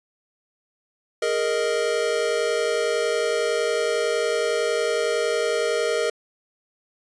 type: chord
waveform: square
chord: Ab suspended second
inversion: none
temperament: equal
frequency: 415.3 / 466.2 / 622.3 Hz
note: Ab4 / Bb4 / Eb5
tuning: 0 / 0 / 0 cents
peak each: -28 / -24 / -27 dBFS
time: 1.22-6.1 s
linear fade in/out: 5 ms
effects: resampled to 22050 Hz